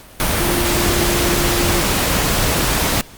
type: tone in noise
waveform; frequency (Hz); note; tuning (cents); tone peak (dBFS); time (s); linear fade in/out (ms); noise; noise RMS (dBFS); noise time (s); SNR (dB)
sine; 348.2; F4; -5; -21; 0.4-1.81; 0; pink; -17; 0.2-3.01; -7
effects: pink hiss -41 dBFS RMS until 3.17 s + Opus 48 kbps